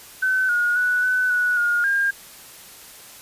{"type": "tone with pitch steps", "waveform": "sine", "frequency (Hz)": [1522, 1439, 1478, 1503, 1471, 1427, 1609], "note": ["F#6", "F#6", "F#6", "F#6", "F#6", "F6", "G6"], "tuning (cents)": [48, -49, -2, 27, -11, 37, 45], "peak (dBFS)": -17, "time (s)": [0.22, 2.11], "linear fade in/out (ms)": 10, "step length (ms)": 270, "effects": ["white hiss -43 dBFS RMS until 3.21 s", "resampled to 32000 Hz"]}